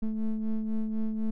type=ring-modulated tone; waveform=triangle; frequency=110 Hz; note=A2; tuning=in tune; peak=-21 dBFS; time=0.02-1.31 s; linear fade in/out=10 ms; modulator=108 Hz; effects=none